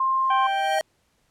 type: tone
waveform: sine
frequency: 1057 Hz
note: C6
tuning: 17 cents sharp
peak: -19 dBFS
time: 0-0.47 s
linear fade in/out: 5 ms
type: tone with exponential growth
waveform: square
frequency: 630 Hz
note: D#5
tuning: 21 cents sharp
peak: -22 dBFS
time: 0.12-0.81 s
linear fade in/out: 0 ms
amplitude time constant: 150 ms
type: harmonic tone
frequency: 784 Hz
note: G5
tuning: in tune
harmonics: 1 / 2 / 3 / 4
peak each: -22 / -30 / -36 / -35 dBFS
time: 0.3-0.79 s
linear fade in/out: 5 ms
effects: pink hiss -67 dBFS RMS until 1.3 s + low-pass 11000 Hz 12 dB/octave